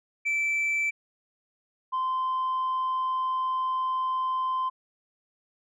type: tone pair in turn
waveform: sine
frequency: 2325 / 1035.7 Hz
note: D7 / C6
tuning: -18 / -18 cents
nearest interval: octave + major second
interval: 1400 cents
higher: first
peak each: -21 / -23 dBFS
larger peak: first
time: 0.25-0.91 / 1.92-4.7 s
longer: second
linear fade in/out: 20 ms
effects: tanh soft clip ceiling -23 dBFS